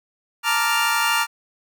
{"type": "chord", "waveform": "25% pulse", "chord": "Bb major seventh", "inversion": "third", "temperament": "equal", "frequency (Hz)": [880, 932.3, 1174.7, 1396.9], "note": ["A5", "Bb5", "D6", "F6"], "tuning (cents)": [0, 0, 0, 0], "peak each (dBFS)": [-23, -20, -21, -18], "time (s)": [0.43, 1.27], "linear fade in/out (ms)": 50, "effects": []}